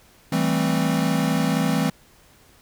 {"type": "chord", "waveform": "square", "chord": "A minor seventh", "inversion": "second", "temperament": "equal", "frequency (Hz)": [164.81, 196, 220, 261.6], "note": ["E3", "G3", "A3", "C4"], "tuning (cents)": [0, 0, 0, 0], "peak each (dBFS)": [-24, -27, -27, -25], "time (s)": [0.32, 1.9], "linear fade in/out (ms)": 5, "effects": ["pink hiss -54 dBFS RMS until 2.61 s"]}